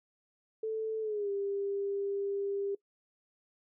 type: tone with pitch glide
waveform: sine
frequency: 440 to 398.8 Hz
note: A4 to G4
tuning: 0 to +30 cents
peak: -31 dBFS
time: 0.63-2.75 s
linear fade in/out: 5 ms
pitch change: -170 cents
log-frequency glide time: 1.01-1.3 s
effects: noise-tail reverb RT60 0.1 s tail -21 dB re dry